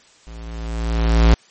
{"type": "tone with level ramp", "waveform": "square", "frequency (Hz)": 56.4, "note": "A1", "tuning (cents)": 44, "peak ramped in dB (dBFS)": [-35, -8], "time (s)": [0.27, 1.34], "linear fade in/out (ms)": 0, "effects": ["white hiss -51 dBFS RMS until 1.5 s", "MP3 32 kbps"]}